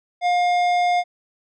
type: tone with tanh clipping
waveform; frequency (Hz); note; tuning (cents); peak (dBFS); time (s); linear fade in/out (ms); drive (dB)
triangle; 710; F5; +28; -18; 0.21-1.04; 50; 17
effects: none